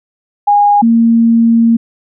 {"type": "tone pair in turn", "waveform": "sine", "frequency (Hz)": [820, 230.1], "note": ["G#5", "A#3"], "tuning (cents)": [-22, -22], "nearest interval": "octave + minor seventh", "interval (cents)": 2200, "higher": "first", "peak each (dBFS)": -5, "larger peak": "neither", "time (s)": [[0.47, 0.82], [0.82, 1.77]], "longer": "second", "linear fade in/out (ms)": 10, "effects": []}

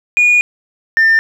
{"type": "tone pair in turn", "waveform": "sine", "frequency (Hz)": [2446, 1797.7], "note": ["D#7", "A6"], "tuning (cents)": [-30, 37], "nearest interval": "perfect fourth", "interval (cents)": 533, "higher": "first", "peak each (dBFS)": -5, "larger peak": "neither", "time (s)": [[0.17, 0.41], [0.97, 1.19]], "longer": "first", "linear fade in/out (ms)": 0, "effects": ["tanh soft clip ceiling -5 dBFS", "7-bit"]}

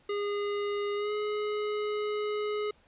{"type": "tone with pitch glide", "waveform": "square", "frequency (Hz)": [409.2, 420.2], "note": ["G#4", "G#4"], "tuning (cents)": [-26, 20], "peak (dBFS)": -30, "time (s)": [0.09, 2.71], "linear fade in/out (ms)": 5, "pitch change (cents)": 46, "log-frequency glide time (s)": [0.95, 1.12], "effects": ["pink hiss -64 dBFS RMS until 2.87 s", "resampled to 8000 Hz"]}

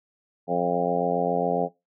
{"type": "harmonic tone with a mistuned harmonic", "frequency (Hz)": 87.31, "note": "F2", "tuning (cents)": 0, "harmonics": [2, 3, 4, 5, 6, 7, 8, 9], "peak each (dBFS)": [-30, -32, -36, -28, -29, -31, -28, -30], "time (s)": [0.47, 1.69], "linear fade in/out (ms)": 50, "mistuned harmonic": 9, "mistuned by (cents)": 17, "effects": ["noise-tail reverb RT60 0.2 s tail -18 dB re dry"]}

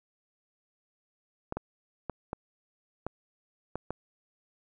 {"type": "clicks", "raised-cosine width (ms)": 1, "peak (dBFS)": -19, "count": 7, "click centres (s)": [1.524, 1.57, 2.097, 2.331, 3.066, 3.756, 3.906], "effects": []}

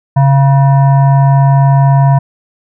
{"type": "tone with frequency modulation", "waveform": "sine", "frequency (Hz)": 138, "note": "C#3", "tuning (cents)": -7, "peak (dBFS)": -4, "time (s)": [0.16, 2.19], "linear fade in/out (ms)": 10, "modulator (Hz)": 826, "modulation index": 0.51, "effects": []}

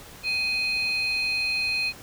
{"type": "tone pair together", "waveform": "sine", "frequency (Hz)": [2500, 4210], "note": ["D#7", "C8"], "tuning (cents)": [8, 10], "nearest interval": "major sixth", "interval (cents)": 902, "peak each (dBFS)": [-23, -27], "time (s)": [0.23, 1.93], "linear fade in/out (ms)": 50, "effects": ["tanh soft clip ceiling -19 dBFS", "pink hiss -45 dBFS RMS until 2.02 s"]}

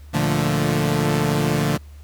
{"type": "chord", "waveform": "sawtooth", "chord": "Bb major seventh", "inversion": "none", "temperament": "equal with one note detuned", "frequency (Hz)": [116.54, 146.83, 173.51, 220], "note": ["Bb2", "D3", "F3", "A3"], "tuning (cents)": [0, 0, -11, 0], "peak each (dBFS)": [-23, -17, -20, -21], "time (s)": [0.13, 1.78], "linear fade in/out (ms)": 20, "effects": ["added 73 Hz sine -38 dBFS peak until 2.03 s", "pink hiss -55 dBFS RMS until 2.03 s"]}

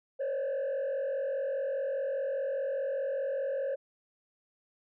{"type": "tone with frequency modulation", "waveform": "sine", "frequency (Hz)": 545, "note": "C#5", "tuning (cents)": -29, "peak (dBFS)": -27, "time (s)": [0.19, 3.76], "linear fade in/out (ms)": 20, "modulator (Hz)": 44.9, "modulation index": 0.81, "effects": ["tanh soft clip ceiling -29 dBFS"]}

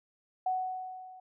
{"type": "tone with level ramp", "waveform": "sine", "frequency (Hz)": 744, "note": "F#5", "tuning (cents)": 9, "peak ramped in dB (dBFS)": [-26, -48], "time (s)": [0.46, 1.2], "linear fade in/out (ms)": 5, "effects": []}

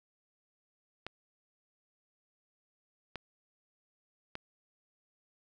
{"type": "clicks", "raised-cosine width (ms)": 0.3, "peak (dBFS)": -23, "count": 3, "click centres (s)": [1.066, 3.157, 4.354], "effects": []}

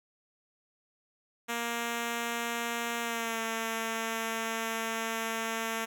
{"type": "tone with pitch glide", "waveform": "5% pulse", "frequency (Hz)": [234.5, 225.5], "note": ["A#3", "A3"], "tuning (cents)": [11, 43], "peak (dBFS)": -20, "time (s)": [1.48, 5.86], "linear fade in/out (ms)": 20, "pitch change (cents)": -68, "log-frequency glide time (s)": [3.02, 3.4], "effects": []}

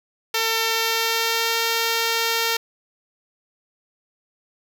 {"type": "tone with pitch glide", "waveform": "5% pulse", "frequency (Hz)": [451.3, 457.6], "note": ["A4", "A#4"], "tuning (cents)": [44, -32], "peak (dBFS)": -8, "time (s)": [0.34, 2.57], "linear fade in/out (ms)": 5, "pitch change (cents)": 24, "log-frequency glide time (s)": [0.65, 1.58], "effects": []}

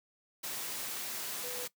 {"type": "tone in noise", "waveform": "sine", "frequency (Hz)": 493.7, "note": "B4", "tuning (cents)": -1, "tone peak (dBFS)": -43, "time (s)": [1.43, 1.66], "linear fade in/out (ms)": 10, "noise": "white", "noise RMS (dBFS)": -39, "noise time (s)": [0.43, 1.68], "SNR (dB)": -7, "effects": ["noise-tail reverb RT60 0.1 s tail -19 dB re dry", "high-pass 150 Hz 12 dB/octave"]}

